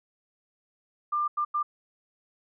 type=tone bursts at uneven times; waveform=sine; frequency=1194 Hz; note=D6; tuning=28 cents sharp; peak=-24 dBFS; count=3; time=1.12-1.28 / 1.37-1.45 / 1.54-1.63 s; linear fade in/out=10 ms; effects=none